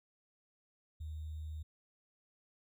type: tone with sample-and-hold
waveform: sine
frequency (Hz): 77.78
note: D#2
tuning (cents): 0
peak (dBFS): -40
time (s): 1-1.63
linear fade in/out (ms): 10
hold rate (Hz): 3675
effects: none